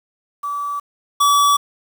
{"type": "tone pair in turn", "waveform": ["sine", "square"], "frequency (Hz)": [1152, 1145.5], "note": ["D6", "D6"], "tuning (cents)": [-34, -44], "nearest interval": "unison", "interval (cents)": 10, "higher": "first", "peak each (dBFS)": [-21, -12], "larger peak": "second", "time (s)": [[0.43, 0.8], [1.2, 1.57]], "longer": "neither", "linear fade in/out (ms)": 10, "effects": ["7-bit"]}